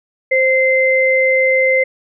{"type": "tone pair together", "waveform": "sine", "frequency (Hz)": [523.3, 2075], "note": ["C5", "C7"], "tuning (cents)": [0, -15], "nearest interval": "2 octaves", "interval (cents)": 2385, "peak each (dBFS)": -13, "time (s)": [0.31, 1.84], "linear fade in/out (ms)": 10, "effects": []}